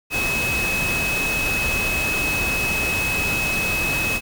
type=tone in noise; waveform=sine; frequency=2567 Hz; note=E7; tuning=47 cents flat; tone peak=-21 dBFS; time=0.1-4.21 s; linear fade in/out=50 ms; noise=pink; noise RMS=-26 dBFS; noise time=0.1-4.21 s; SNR=+2 dB; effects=none